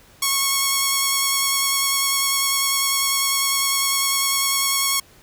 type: tone with vibrato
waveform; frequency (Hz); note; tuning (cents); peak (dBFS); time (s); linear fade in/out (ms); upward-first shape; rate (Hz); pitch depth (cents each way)
5% pulse; 1100; C#6; -14; -6; 0.22-5; 5; sine; 10; 15
effects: pink hiss -51 dBFS RMS until 5.22 s